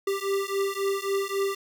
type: beating tone pair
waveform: square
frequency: 392 / 395.7 Hz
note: G4 / G4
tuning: 0 / +16 cents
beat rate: 3.7 Hz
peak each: -29 dBFS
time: 0.07-1.55 s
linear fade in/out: 5 ms
effects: none